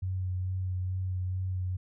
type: tone with vibrato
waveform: sine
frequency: 92.5 Hz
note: F#2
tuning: in tune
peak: -29 dBFS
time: 0.02-1.77 s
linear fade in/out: 10 ms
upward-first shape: sine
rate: 2.3 Hz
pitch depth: 18 cents each way
effects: none